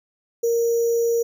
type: tone with sample-and-hold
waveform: sine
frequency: 466.2 Hz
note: A#4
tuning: in tune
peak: -17 dBFS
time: 0.43-1.23 s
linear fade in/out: 10 ms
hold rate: 6300 Hz
effects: none